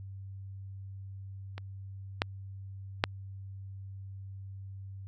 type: clicks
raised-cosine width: 0.3 ms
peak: -25 / -10 / -7 dBFS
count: 3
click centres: 1.58 / 2.219 / 3.039 s
effects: added 97 Hz sine -41 dBFS peak until 5.07 s